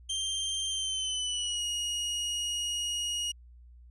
sawtooth tone with pitch glide, 3159 to 2880 Hz, G7 to F#7, +13 to -47 cents, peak -27 dBFS, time 0.09-3.32 s, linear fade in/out 10 ms, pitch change -160 cents, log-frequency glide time 0.7-1.65 s, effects added 60 Hz sine -50 dBFS peak until 3.9 s + resampled to 24000 Hz

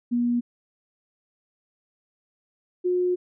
sine tone pair in turn, 240.4 / 360.2 Hz, B3 / F#4, -46 / -46 cents, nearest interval perfect fifth, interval 700 cents, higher second, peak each -20 dBFS, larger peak neither, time 0.11-0.41 / 2.84-3.16 s, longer second, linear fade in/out 20 ms, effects none

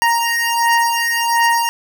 25% pulse beating tone pair, 932.3 / 933.7 Hz, A#5 / A#5, 0 / +3 cents, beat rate 1.4 Hz, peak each -13 dBFS, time 0.02-1.69 s, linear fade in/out 0 ms, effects none

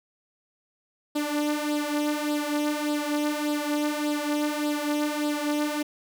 sawtooth tone with flanger, 296.6 Hz, D4, 17 cents sharp, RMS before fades -27 dBFS, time 1.15-5.83 s, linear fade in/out 10 ms, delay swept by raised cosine 0.23 to 3.73 ms, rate 1.7 Hz, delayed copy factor +0.65, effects none

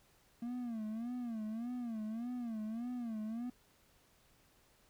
triangle tone with vibrato, 230.8 Hz, A#3, 17 cents flat, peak -36 dBFS, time 0.42-3.5 s, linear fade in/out 5 ms, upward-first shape sine, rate 1.7 Hz, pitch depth 130 cents each way, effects pink hiss -69 dBFS RMS until 4.89 s

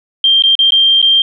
sine tone with dropouts, 3174 Hz, G7, 21 cents sharp, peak -6 dBFS, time 0.24-1.22 s, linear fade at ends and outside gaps 2 ms, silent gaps 0.423-0.437 / 0.553-0.59 / 0.706-0.721 / 1.017-1.026 s, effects none

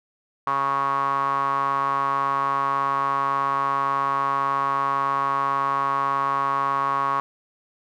sawtooth tone with band-pass filter, 138.2 Hz, C#3, 5 cents flat, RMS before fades -23 dBFS, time 0.47-7.2 s, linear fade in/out 0 ms, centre 1100 Hz, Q 8.7, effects none

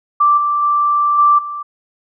sine tone with level steps, 1173 Hz, D6, 2 cents flat, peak -8 / -13 / -11 / -7 / -22 dBFS, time 0.2-1.63 s, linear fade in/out 10 ms, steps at 0.37 / 0.62 / 1.18 / 1.38 s, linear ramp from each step 10 ms, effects none

